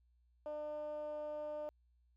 15% pulse tone with band-pass filter, 300.5 Hz, D4, 40 cents sharp, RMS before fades -43 dBFS, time 0.46-1.69 s, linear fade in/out 0 ms, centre 610 Hz, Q 4.4, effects added 60 Hz sine -69 dBFS peak until 2.16 s

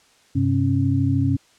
sine tone cluster, 97.4 / 130.5 / 273.5 Hz, G2 / C3 / C#4, -11 / -4 / -23 cents, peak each -21 dBFS, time 0.35-1.37 s, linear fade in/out 10 ms, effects white hiss -56 dBFS RMS until 1.58 s + low-pass 7000 Hz 12 dB/octave

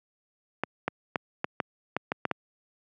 clicks, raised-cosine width 0.5 ms, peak -11 dBFS, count 9, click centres 0.636 / 0.88 / 1.158 / 1.444 / 1.602 / 1.966 / 2.119 / 2.253 / 2.313 s, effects high-pass 150 Hz 12 dB/octave

